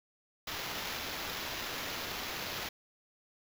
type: noise with sample-and-hold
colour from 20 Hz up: white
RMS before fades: -39 dBFS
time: 0.47-2.69 s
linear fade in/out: 5 ms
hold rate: 8820 Hz
effects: none